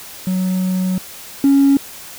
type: tone pair in turn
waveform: triangle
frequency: 185.3 / 277.1 Hz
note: F#3 / C#4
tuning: +3 / -1 cents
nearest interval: perfect fifth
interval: 696 cents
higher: second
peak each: -13 / -5 dBFS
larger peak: second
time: 0.27-0.98 / 1.44-1.77 s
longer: first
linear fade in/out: 2 ms
effects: tanh soft clip ceiling -5 dBFS + white hiss -35 dBFS RMS until 2.18 s